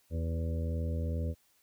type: harmonic tone with a mistuned harmonic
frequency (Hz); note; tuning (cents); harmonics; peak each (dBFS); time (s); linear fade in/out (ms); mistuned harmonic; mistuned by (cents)
82.41; E2; 0; 1 / 2 / 3 / 4 / 5 / 6 / 7; -31 / -40 / -42 / -50 / -50 / -44 / -47; 0.1-1.35; 50; 5; -24
effects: white hiss -69 dBFS RMS until 1.62 s